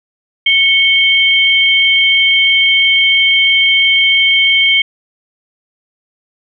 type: tone pair together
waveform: sine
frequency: 2210 / 3147 Hz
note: C#7 / G7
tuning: -6 / +6 cents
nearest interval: tritone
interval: 612 cents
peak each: -10 dBFS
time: 0.46-4.82 s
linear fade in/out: 5 ms
effects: none